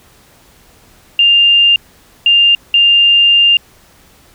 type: tone bursts at uneven times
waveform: sine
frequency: 2800 Hz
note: F7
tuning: 4 cents sharp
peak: -5 dBFS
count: 3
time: 1.19-1.76 / 2.26-2.55 / 2.74-3.57 s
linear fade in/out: 2 ms
effects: pink hiss -46 dBFS RMS until 4.34 s